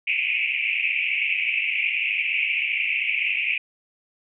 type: band-pass noise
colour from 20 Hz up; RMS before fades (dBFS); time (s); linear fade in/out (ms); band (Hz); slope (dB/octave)
white; -24; 0.07-3.58; 5; 2200 to 2700; 96
effects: none